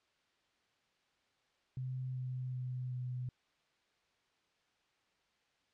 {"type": "tone with pitch steps", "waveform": "sine", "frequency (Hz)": [128.7, 127.59, 126.49, 125.4], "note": ["C3", "C3", "B2", "B2"], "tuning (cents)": [-28, -43, 42, 27], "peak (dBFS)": -37, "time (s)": [1.77, 3.29], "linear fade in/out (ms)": 2, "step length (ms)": 380, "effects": ["white hiss -75 dBFS RMS until 5.73 s", "low-pass 4000 Hz 12 dB/octave"]}